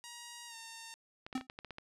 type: tone with pitch glide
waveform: 5% pulse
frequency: 950 to 910.8 Hz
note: A#5 to A#5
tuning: +33 to -40 cents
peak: -34 dBFS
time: 0.04-0.94 s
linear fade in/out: 0 ms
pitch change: -73 cents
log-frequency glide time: 0.47-0.55 s
type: clicks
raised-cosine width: 0.3 ms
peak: -29 dBFS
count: 9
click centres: 1.265 / 1.328 / 1.378 / 1.411 / 1.499 / 1.589 / 1.647 / 1.707 / 1.784 s
type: tone with exponential decay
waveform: square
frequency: 258.8 Hz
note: C4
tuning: 19 cents flat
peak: -31 dBFS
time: 1.35-1.47 s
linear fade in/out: 5 ms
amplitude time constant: 24 ms
effects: low-pass 9000 Hz 12 dB/octave